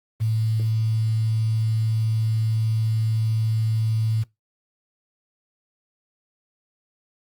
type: tone with quantisation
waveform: sine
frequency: 110.8 Hz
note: A2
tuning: 13 cents sharp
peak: -19 dBFS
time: 0.2-4.24 s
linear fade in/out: 20 ms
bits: 7
effects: noise-tail reverb RT60 0.2 s tail -23 dB re dry + Opus 24 kbps